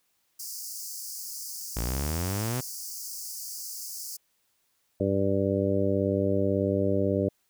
pink high-pass noise, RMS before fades -38 dBFS, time 0.39-4.17 s, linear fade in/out 10 ms, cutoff 4700 Hz, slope 96 dB/octave
sawtooth exponential sweep, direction up, 54.5 to 130.81 Hz, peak -24 dBFS, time 1.76-2.61 s, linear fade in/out 10 ms
harmonic tone, 98.2 Hz, G2, 4 cents sharp, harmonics 1 / 2 / 3 / 4 / 5 / 6, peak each -30 / -30 / -30 / -30 / -30 / -30 dBFS, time 5-7.29 s, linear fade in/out 5 ms
effects white hiss -72 dBFS RMS until 7.49 s

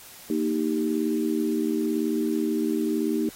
sine chord, Eb major, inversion second, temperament equal, 233.1 / 311.1 / 392 Hz, Bb3 / Eb4 / G4, 0 / 0 / 0 cents, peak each -27 / -25 / -29 dBFS, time 0.3-3.29 s, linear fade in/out 2 ms, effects white hiss -46 dBFS RMS until 3.35 s + AAC 48 kbps

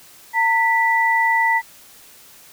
sine tone pair together, 910 / 1968.7 Hz, A#5 / B6, -42 / -6 cents, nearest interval octave + minor second, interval 1336 cents, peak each -17 dBFS, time 0.33-1.62 s, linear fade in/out 50 ms, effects white hiss -46 dBFS RMS until 2.52 s

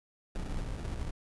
brown noise with sample-and-hold, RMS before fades -36 dBFS, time 0.35-1.11 s, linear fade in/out 5 ms, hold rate 1050 Hz, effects resampled to 24000 Hz

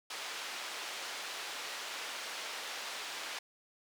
white band-pass noise, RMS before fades -42 dBFS, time 0.1-3.39 s, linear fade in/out 5 ms, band 500 to 4300 Hz, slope 12 dB/octave, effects none

